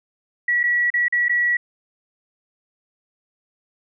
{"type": "tone with dropouts", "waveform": "sine", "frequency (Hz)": 1933, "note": "B6", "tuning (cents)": -38, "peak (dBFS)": -16, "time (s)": [0.48, 1.57], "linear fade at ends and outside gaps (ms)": 5, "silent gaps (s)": [[0.632, 0.637], [0.903, 0.939], [1.083, 1.124], [1.284, 1.294]], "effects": []}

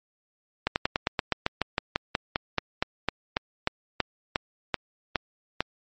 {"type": "slowing click train", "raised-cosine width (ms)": 0.3, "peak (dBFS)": -7, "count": 23, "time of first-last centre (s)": [0.67, 5.606], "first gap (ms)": 89, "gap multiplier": 1.08, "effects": ["MP3 32 kbps"]}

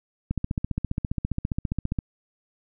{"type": "click train", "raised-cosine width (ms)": 5, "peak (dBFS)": -13, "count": 26, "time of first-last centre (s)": [0.31, 1.988], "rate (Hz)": 14.9, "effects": []}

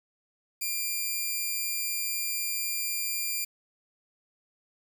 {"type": "tone", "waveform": "5% pulse", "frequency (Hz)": 2386, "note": "D7", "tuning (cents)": 27, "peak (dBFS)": -19, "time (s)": [0.61, 3.45], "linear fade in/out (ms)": 10, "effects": ["9-bit"]}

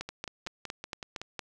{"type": "two click trains", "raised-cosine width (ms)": 0.2, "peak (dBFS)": [-18, -21], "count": [7, 7], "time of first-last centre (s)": [[0.01, 1.392], [0.09, 1.216]], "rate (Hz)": [4.34, 5.33], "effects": []}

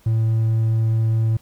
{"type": "tone", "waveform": "triangle", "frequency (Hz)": 111.9, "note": "A2", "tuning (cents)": 30, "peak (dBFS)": -13, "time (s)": [0.06, 1.37], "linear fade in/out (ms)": 5, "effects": ["tanh soft clip ceiling -9 dBFS", "pink hiss -55 dBFS RMS until 1.41 s"]}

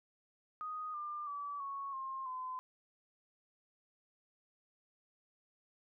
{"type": "tone with pitch steps", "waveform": "sine", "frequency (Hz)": [1244.5, 1196.6, 1150.5, 1106.2, 1063.6, 1022.6], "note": ["D#6", "D6", "D6", "C#6", "C6", "C6"], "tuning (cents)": [0, 32, -36, -4, 28, -40], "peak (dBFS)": -39, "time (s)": [0.61, 2.59], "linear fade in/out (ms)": 0, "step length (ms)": 330, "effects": []}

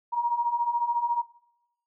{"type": "beating tone pair", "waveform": "sine", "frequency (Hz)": [938, 952], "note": ["A#5", "A#5"], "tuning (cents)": [11, 36], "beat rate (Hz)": 14, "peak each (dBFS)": [-30, -24], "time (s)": [0.12, 1.23], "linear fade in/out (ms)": 20, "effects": ["noise-tail reverb RT60 0.8 s tail -19 dB re dry"]}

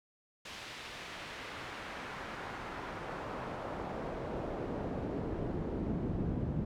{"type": "noise with band-pass filter sweep", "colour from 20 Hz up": "brown", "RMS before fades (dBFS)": -39, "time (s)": [0.45, 6.65], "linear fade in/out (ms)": 5, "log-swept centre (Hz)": [3600, 210], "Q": 0.87, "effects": []}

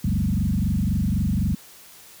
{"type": "tone with frequency modulation", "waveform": "sine", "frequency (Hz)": 138.2, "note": "C#3", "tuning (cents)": -5, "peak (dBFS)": -19, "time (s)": [0.04, 1.55], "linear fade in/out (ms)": 5, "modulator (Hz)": 23.9, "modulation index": 3.5, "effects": ["white hiss -47 dBFS RMS until 2.2 s"]}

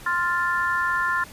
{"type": "chord", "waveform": "sine", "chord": "F major", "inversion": "second", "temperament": "equal", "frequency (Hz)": [1046.5, 1396.9, 1760], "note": ["C6", "F6", "A6"], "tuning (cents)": [0, 0, 0], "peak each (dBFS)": -25, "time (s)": [0.06, 1.24], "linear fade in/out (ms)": 5, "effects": ["pink hiss -44 dBFS RMS until 1.32 s", "resampled to 32000 Hz"]}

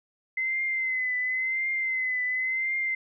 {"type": "tone with vibrato", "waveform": "sine", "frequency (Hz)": 2052, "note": "C7", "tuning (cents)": -34, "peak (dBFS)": -25, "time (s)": [0.37, 2.95], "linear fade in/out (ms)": 5, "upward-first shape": "triangle", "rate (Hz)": 0.94, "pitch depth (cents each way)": 53, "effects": []}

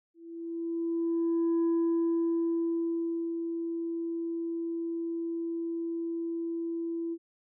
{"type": "tone with ADSR envelope", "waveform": "sine", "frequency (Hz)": 334.1, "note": "E4", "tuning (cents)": 23, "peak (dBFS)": -21, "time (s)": [0.14, 7.18], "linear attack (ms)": 1500, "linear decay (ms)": 1700, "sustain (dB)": -9, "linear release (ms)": 54, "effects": ["tanh soft clip ceiling -23 dBFS"]}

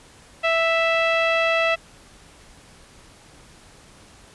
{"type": "tone with low-pass filter", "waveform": "sawtooth", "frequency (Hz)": 659.3, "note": "E5", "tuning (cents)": 0, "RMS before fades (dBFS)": -20, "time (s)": [0.43, 1.76], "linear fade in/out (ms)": 20, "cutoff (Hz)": 2700, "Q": 3.1, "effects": ["pink hiss -49 dBFS RMS until 4.34 s", "resampled to 24000 Hz"]}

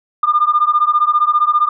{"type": "beating tone pair", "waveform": "sine", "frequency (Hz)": [1200, 1215], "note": ["D6", "D#6"], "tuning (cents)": [37, -42], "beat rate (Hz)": 15, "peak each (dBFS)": -13, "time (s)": [0.23, 1.69], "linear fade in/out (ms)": 5, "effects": ["tanh soft clip ceiling -3 dBFS"]}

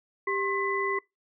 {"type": "tone cluster", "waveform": "sine", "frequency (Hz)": [393.7, 1070, 2001], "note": ["G4", "C6", "B6"], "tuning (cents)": [8, 38, 22], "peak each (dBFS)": -30, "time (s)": [0.27, 0.99], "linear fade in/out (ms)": 5, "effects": ["noise-tail reverb RT60 0.2 s tail -24 dB re dry"]}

